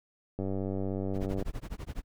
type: click train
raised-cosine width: 2 ms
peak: -21 dBFS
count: 101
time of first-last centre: 0.39-1.425 s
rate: 96.6 Hz
type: noise with tremolo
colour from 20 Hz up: brown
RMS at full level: -34 dBFS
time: 1.13-2.04 s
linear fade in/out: 50 ms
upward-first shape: sine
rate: 12 Hz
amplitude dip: 100%
effects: none